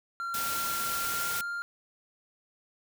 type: tone with pitch glide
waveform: triangle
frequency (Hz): 1376 to 1398.4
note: F6 to F6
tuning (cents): -26 to +2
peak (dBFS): -30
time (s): 0.2-1.62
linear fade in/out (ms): 0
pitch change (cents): +28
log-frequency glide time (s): 0.89-1.46
type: noise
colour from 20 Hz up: white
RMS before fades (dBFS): -34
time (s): 0.34-1.41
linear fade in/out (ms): 2
effects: none